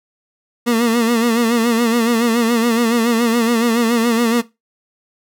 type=tone with vibrato; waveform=30% pulse; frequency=232.4 Hz; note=A#3; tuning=5 cents flat; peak=-10 dBFS; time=0.66-4.42 s; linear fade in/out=20 ms; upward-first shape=sine; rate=7.1 Hz; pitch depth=69 cents each way; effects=noise-tail reverb RT60 0.2 s tail -17 dB re dry